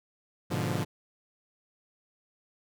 sawtooth chord, G# diminished seventh, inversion none, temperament equal, 103.83 / 123.47 / 146.83 / 174.61 Hz, G#2 / B2 / D3 / F3, 0 / 0 / 0 / 0 cents, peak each -30 dBFS, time 0.5-0.85 s, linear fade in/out 20 ms, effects none

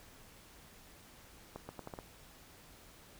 accelerating click train, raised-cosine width 1 ms, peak -29 dBFS, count 6, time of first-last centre 1.56-1.989 s, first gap 130 ms, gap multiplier 0.79, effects pink hiss -58 dBFS RMS until 3.19 s

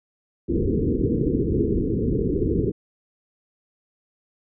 white low-pass noise, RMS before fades -22 dBFS, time 0.48-2.72 s, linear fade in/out 20 ms, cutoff 460 Hz, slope 96 dB/octave, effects none

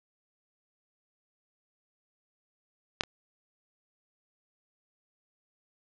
clicks, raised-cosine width 0.2 ms, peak -6 / -25 dBFS, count 2, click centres 3.009 / 3.036 s, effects low-pass 6000 Hz 12 dB/octave

